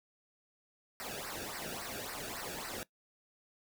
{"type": "noise with flanger", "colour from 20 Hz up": "pink", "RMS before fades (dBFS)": -42, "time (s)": [1, 2.83], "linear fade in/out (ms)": 0, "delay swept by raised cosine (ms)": [0.29, 1], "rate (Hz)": 3.6, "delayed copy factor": -0.8, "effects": ["noise-tail reverb RT60 0.1 s tail -19 dB re dry"]}